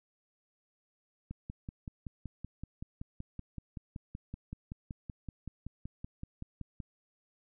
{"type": "click train", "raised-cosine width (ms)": 5, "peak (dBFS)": -28, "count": 30, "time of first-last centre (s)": [1.31, 6.802], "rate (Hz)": 5.28, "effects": []}